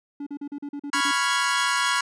triangle tone bursts, 286.5 Hz, D4, 43 cents flat, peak -28 dBFS, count 9, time 0.2-1.114 s, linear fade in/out 5 ms, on 66 ms, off 40 ms
sawtooth chord, C# dominant seventh, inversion third, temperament equal, 987.8 / 1108.7 / 1396.9 / 1661.2 Hz, B5 / C#6 / E#6 / G#6, 0 / 0 / 0 / 0 cents, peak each -23 dBFS, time 0.93-2.01 s, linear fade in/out 5 ms
effects resampled to 22050 Hz

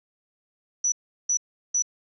sine tone bursts, 5920 Hz, F#8, in tune, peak -20 dBFS, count 3, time 0.84-1.823 s, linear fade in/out 5 ms, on 81 ms, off 370 ms, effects none

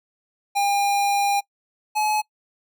square tone pair in turn, 805 / 851.3 Hz, G5 / G#5, +46 / +43 cents, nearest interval minor second, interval 97 cents, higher second, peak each -19 / -20 dBFS, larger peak first, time 0.55-1.41 / 1.95-2.22 s, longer first, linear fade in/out 20 ms, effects noise-tail reverb RT60 0.1 s tail -24 dB re dry

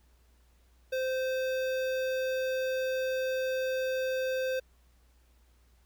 square tone with notch filter, 519 Hz, C5, 14 cents flat, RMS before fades -31 dBFS, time 0.92-4.6 s, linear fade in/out 10 ms, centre 8800 Hz, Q 0.68, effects added 60 Hz sine -61 dBFS peak until 5.85 s + pink hiss -70 dBFS RMS until 5.85 s

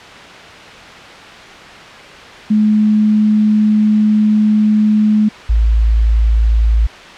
sine tone pair in turn, 213 / 55.46 Hz, G#3 / A1, +44 / +14 cents, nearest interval octave + major seventh, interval 2330 cents, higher first, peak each -8 dBFS, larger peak neither, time 2.5-5.29 / 5.49-6.87 s, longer first, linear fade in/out 10 ms, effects white hiss -33 dBFS RMS until 7.17 s + low-pass 3000 Hz 12 dB/octave

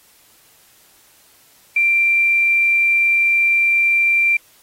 sine tone with quantisation, 2361 Hz, D7, 9 cents sharp, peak -12 dBFS, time 1.76-4.37 s, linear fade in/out 5 ms, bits 7, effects white hiss -52 dBFS RMS until 4.62 s + AAC 48 kbps

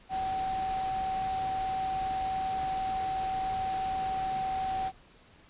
sine tone in noise, 761 Hz, F#5, 48 cents sharp, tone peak -29 dBFS, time 0.09-4.92 s, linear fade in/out 50 ms, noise pink, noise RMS -42 dBFS, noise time 0.09-4.92 s, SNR +10 dB, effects pink hiss -58 dBFS RMS until 5.49 s + resampled to 8000 Hz

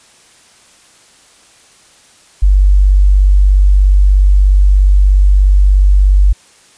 sine tone, 48.43 Hz, G1, 20 cents flat, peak -4 dBFS, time 2.42-6.33 s, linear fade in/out 10 ms, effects white hiss -45 dBFS RMS until 6.77 s + resampled to 22050 Hz

